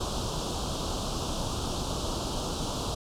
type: band-stop noise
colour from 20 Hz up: pink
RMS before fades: -31 dBFS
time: 0-2.95 s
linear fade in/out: 10 ms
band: 1300 to 3000 Hz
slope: 48 dB/octave
effects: low-pass 7000 Hz 12 dB/octave